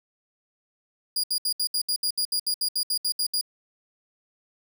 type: tone bursts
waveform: sawtooth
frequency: 4855 Hz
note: D#8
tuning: 43 cents flat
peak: -20 dBFS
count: 16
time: 1.16-3.412 s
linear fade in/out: 5 ms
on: 77 ms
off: 68 ms
effects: none